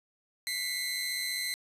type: tone cluster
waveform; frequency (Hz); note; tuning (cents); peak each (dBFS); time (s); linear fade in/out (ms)
sawtooth; 1989 / 2126 / 4073; B6 / C7 / C8; +12 / +27 / -47; -34 / -34 / -31; 0.47-1.54; 0
effects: resampled to 32000 Hz + 9-bit